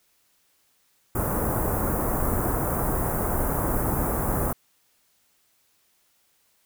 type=band-stop noise; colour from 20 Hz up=pink; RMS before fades=-25 dBFS; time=1.15-4.53 s; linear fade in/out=5 ms; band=1300 to 11000 Hz; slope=24 dB/octave; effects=white hiss -66 dBFS RMS until 6.65 s